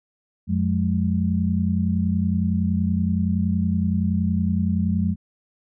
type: tone cluster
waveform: sine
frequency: 89.8 / 180.2 / 210.9 Hz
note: F2 / F#3 / G#3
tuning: +49 / -45 / +27 cents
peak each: -23 dBFS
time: 0.47-5.16 s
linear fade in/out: 50 ms
effects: none